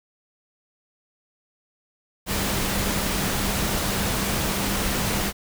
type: tone in noise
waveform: sine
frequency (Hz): 197.4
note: G3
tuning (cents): +12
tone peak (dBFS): -31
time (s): 2.26-5.33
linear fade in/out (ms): 50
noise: pink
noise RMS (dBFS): -25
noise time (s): 2.26-5.33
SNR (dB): -9
effects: none